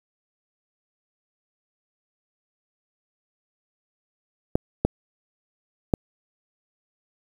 clicks, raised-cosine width 2 ms, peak -5 dBFS, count 3, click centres 4.555 / 4.85 / 5.938 s, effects 7-bit

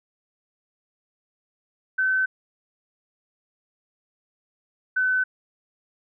sine tone pair in turn, 1527 / 1513 Hz, G6 / F#6, -46 / +38 cents, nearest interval unison, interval 16 cents, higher first, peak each -19 / -19 dBFS, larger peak neither, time 1.98-2.26 / 4.96-5.24 s, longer neither, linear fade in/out 10 ms, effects none

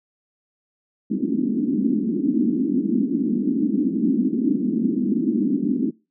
pink band-pass noise, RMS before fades -21 dBFS, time 1.1-5.91 s, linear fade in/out 10 ms, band 210 to 310 Hz, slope 48 dB/octave, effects noise-tail reverb RT60 0.3 s tail -25 dB re dry

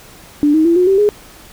sine tone with pitch steps, 293.7 / 314.8 / 337.4 / 361.6 / 387.5 / 415.4 Hz, D4 / D#4 / E4 / F#4 / G4 / G#4, 0 / +20 / +40 / -40 / -20 / 0 cents, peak -8 dBFS, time 0.43-1.09 s, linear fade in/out 0 ms, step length 110 ms, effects pink hiss -40 dBFS RMS until 1.52 s

